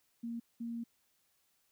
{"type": "tone bursts at uneven times", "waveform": "sine", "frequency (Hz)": 233.1, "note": "A#3", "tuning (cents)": 0, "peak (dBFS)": -37, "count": 2, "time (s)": [[0.23, 0.4], [0.6, 0.84]], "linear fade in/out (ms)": 10, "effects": ["white hiss -75 dBFS RMS until 1.71 s"]}